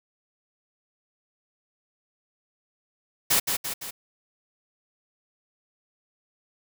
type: noise with echo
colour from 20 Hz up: white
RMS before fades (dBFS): -21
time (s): 3.3-3.4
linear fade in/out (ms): 10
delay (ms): 170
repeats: 3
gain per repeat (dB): -5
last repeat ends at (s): 3.91
effects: none